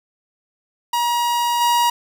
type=tone with level steps; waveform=45% pulse; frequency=954 Hz; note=A#5; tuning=40 cents sharp; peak=-17 / -14 dBFS; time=0.93-1.9 s; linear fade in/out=5 ms; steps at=1.6 s; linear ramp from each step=20 ms; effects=8-bit